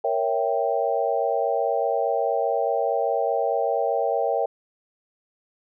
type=chord; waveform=sine; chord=A# diminished seventh; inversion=none; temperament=equal; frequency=466.2 / 554.4 / 659.3 / 784 Hz; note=A#4 / C#5 / E5 / G5; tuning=0 / 0 / 0 / 0 cents; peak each=-26 dBFS; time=0.04-4.46 s; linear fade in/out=5 ms; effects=none